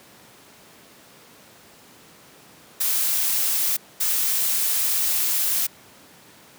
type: noise bursts at uneven times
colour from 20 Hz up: blue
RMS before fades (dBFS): -22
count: 2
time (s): 2.8-3.77 / 4-5.67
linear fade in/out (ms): 10
effects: pink hiss -49 dBFS RMS until 6.58 s + high-pass 150 Hz 12 dB/octave